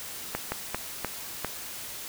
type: slowing click train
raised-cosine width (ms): 0.5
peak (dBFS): -13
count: 5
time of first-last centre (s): 0.35-1.447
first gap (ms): 170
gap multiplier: 1.33
effects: white hiss -39 dBFS RMS until 2.08 s